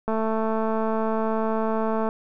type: click train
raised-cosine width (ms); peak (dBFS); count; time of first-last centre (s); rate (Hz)
1; -13; 445; 0.08-2.089; 221
effects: none